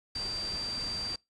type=tone in noise; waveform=sine; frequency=4699 Hz; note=D8; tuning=in tune; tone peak=-33 dBFS; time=0.15-1.16 s; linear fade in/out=5 ms; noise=pink; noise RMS=-42 dBFS; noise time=0.15-1.16 s; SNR=+6 dB; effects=noise-tail reverb RT60 0.2 s tail -24 dB re dry + resampled to 22050 Hz